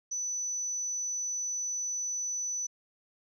sine tone, 5980 Hz, F#8, 17 cents sharp, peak -30 dBFS, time 0.11-2.67 s, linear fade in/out 10 ms, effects tanh soft clip ceiling -26 dBFS

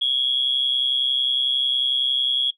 sine tone with amplitude modulation, 3322 Hz, G#7, in tune, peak -14 dBFS, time 0.01-2.51 s, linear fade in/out 10 ms, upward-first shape sine, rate 131 Hz, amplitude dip 75%, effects noise-tail reverb RT60 0.1 s tail -17 dB re dry + tanh soft clip ceiling -10 dBFS

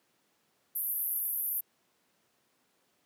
white band-pass noise, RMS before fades -33 dBFS, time 0.75-1.61 s, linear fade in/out 10 ms, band 11000 to 14000 Hz, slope 96 dB/octave, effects pink hiss -72 dBFS RMS until 3.05 s + high-pass 200 Hz 12 dB/octave

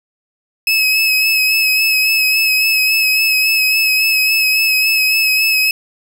30% pulse tone with vibrato, 2574 Hz, E7, 42 cents flat, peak -8 dBFS, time 0.67-5.71 s, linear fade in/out 2 ms, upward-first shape sine, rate 3.6 Hz, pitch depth 26 cents each way, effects none

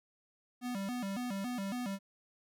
square tone with vibrato, 220 Hz, A3, in tune, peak -36 dBFS, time 0.61-1.99 s, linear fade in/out 50 ms, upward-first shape square, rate 3.6 Hz, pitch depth 200 cents each way, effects none

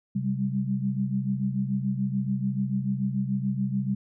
sine tone cluster, 132.4 / 194.8 / 201.7 Hz, C3 / G3 / G3, +21 / -11 / +50 cents, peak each -29 / -28 / -30 dBFS, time 0.15-3.95 s, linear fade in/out 10 ms, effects none

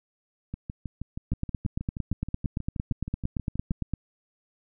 two click trains, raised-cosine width 5 ms, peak -15 / -21 dBFS, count 24 / 21, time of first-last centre 1.32-3.937 / 0.54-3.715 s, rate 8.79 / 6.3 Hz, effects none

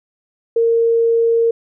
sine tone, 460.8 Hz, A#4, 20 cents flat, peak -11 dBFS, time 0.56-1.51 s, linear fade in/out 5 ms, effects none

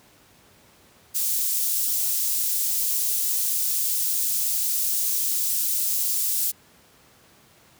white high-pass noise, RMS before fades -24 dBFS, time 1.14-6.52 s, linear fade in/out 20 ms, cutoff 6500 Hz, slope 12 dB/octave, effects pink hiss -55 dBFS RMS until 7.79 s + high-pass 80 Hz 12 dB/octave

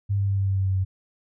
sine tone with pitch steps, 100 / 99.19 / 98.4 / 97.6 / 96.82 / 96.04 / 95.26 / 94.5 Hz, G2 / G2 / G2 / G2 / G2 / G2 / G2 / F#2, +35 / +21 / +7 / -7 / -21 / -35 / -49 / +37 cents, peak -20 dBFS, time 0.09-0.85 s, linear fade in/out 20 ms, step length 95 ms, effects none

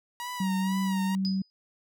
sawtooth tone with vibrato, 955 Hz, A#5, 42 cents sharp, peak -30 dBFS, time 0.2-1.15 s, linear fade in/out 0 ms, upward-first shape sine, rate 2.1 Hz, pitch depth 68 cents each way
sine tone with pitch glide, 190.2 to 191.74 Hz, F#3 to G3, +48 to -38 cents, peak -25 dBFS, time 0.4-1.42 s, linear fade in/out 5 ms, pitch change +14 cents, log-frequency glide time 0.63-0.81 s
sine tone with exponential decay, 4978 Hz, D#8, in tune, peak -29 dBFS, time 1.25-1.5 s, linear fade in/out 0 ms, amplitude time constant 54 ms
effects none

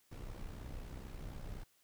brown noise with amplitude modulation, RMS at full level -43 dBFS, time 0.11-1.64 s, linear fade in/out 10 ms, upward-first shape sine, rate 63.9 Hz, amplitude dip 60%, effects white hiss -72 dBFS RMS until 1.83 s

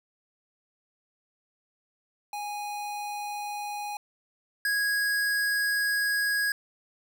square tone pair in turn, 827 / 1654 Hz, G#5 / G#6, -8 / -8 cents, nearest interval octave, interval 1200 cents, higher second, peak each -33 / -25 dBFS, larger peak second, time 2.33-3.97 / 4.65-6.52 s, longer second, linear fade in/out 2 ms, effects none

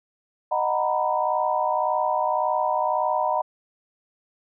sine chord, B major seventh, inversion first, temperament just, 617.4 / 740.8 / 926 / 987.8 Hz, D#5 / F#5 / A#5 / B5, -14 / +2 / -12 / 0 cents, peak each -26 dBFS, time 0.51-3.42 s, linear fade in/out 10 ms, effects none

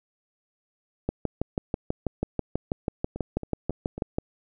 two click trains, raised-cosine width 2 ms, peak -21 / -12 dBFS, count 4 / 20, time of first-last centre 3.16-3.98 / 1.09-4.184 s, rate 3.66 / 6.14 Hz, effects none

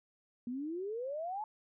sine exponential sweep, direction up, 235.1 to 880 Hz, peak -36 dBFS, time 0.47-1.44 s, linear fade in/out 2 ms, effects none

